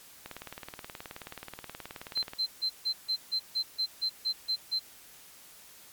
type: click train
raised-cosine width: 0.3 ms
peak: -24 dBFS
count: 40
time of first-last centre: 0.26-2.334 s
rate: 18.8 Hz
type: tone bursts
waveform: sine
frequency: 4104 Hz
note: C8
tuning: 34 cents flat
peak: -26 dBFS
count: 12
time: 2.15-4.796 s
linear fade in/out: 20 ms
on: 83 ms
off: 150 ms
effects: white hiss -53 dBFS RMS until 5.92 s + MP3 96 kbps